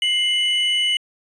triangle tone pair together, 2107 / 2966 Hz, C7 / F#7, +12 / +4 cents, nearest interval tritone, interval 592 cents, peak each -23 / -16 dBFS, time 0.02-0.97 s, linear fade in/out 2 ms, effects resampled to 22050 Hz

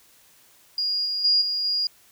sine tone with level steps, 4852 Hz, D#8, 44 cents flat, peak -22 / -24 / -16 / -23 / -21 dBFS, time 0.78-1.87 s, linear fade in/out 2 ms, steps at 1.05 / 1.24 / 1.41 / 1.64 s, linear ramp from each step 10 ms, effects white hiss -56 dBFS RMS until 2.11 s

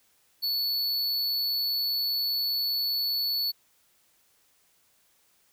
square tone, 4435 Hz, C#8, in tune, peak -26 dBFS, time 0.42-3.52 s, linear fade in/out 20 ms, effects white hiss -66 dBFS RMS until 5.52 s

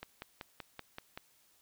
click train, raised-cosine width 0.3 ms, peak -26 dBFS, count 7, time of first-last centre 0.03-1.175 s, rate 5.24 Hz, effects white hiss -68 dBFS RMS until 1.61 s

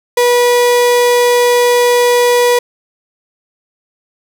35% pulse tone, 486.2 Hz, B4, 27 cents flat, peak -6 dBFS, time 0.17-2.59 s, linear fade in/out 5 ms, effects none

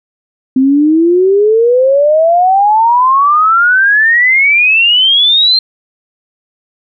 sine exponential sweep, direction up, 257.1 to 4193 Hz, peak -5 dBFS, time 0.56-5.59 s, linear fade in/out 5 ms, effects none

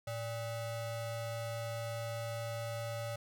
square ring-modulated tone, 345.9 Hz, F4, 17 cents flat, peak -35 dBFS, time 0.07-3.16 s, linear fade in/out 5 ms, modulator 234 Hz, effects none

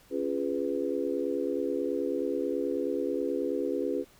sine chord, C# dominant seventh, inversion none, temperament just, 277.2 / 346.5 / 415.8 / 498.9 Hz, C#4 / E#4 / G#4 / B4, 0 / -14 / +2 / +17 cents, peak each -33 dBFS, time 0.1-4.05 s, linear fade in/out 50 ms, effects pink hiss -59 dBFS RMS until 4.19 s

